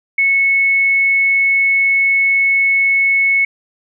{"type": "tone", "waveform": "sine", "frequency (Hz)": 2201, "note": "C#7", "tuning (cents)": -13, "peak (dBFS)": -10, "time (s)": [0.18, 3.45], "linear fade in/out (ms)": 5, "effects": []}